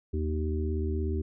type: harmonic tone with a mistuned harmonic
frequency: 76.7 Hz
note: D#2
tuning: 24 cents flat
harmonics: 1 / 3 / 4 / 5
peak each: -28 / -37 / -38 / -35 dBFS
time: 0.13-1.22 s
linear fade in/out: 10 ms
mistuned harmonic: 1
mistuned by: +56 cents
effects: none